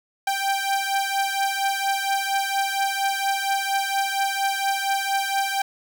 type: beating tone pair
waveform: sawtooth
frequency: 784 / 788.3 Hz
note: G5 / G5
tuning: 0 / +9 cents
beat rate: 4.3 Hz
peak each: -20 / -22 dBFS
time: 0.27-5.62 s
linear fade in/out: 5 ms
effects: none